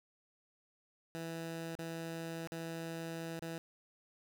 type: tone with dropouts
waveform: 15% pulse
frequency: 164.81 Hz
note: E3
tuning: in tune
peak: -34 dBFS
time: 1.15-3.58 s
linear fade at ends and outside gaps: 0 ms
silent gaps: 1.752-1.789 / 2.473-2.52 / 3.394-3.421 s
effects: none